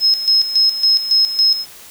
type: tone with tremolo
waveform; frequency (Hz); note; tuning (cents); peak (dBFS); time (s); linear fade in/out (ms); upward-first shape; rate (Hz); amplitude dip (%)
sine; 5160; E8; -38; -9; 0-1.66; 50; square; 3.6; 70
effects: white hiss -39 dBFS RMS until 1.9 s